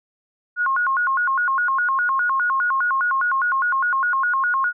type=tone with vibrato; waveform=sine; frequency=1248 Hz; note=D#6; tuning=5 cents sharp; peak=-17 dBFS; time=0.56-4.73 s; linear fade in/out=50 ms; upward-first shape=square; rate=4.9 Hz; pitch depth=260 cents each way; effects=none